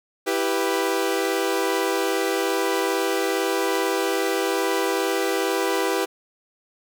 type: chord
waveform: sawtooth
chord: E minor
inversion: none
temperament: equal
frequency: 329.6 / 392 / 493.9 Hz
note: E4 / G4 / B4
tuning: 0 / 0 / 0 cents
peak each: -23 / -20 / -22 dBFS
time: 0.26-6.06 s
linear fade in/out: 20 ms
effects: none